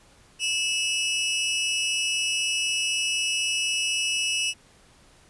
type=tone pair together; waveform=sawtooth; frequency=2628 / 2914 Hz; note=E7 / F#7; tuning=-6 / -27 cents; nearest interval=major second; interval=179 cents; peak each=-23 dBFS; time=0.39-4.54 s; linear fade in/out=50 ms; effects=pink hiss -56 dBFS RMS until 5.29 s + resampled to 24000 Hz